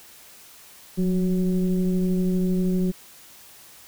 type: tone with frequency modulation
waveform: sine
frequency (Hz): 181.7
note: F#3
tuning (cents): -31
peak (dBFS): -19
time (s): 0.97-2.92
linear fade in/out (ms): 20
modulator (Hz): 188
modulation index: 0.74
effects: white hiss -48 dBFS RMS until 3.87 s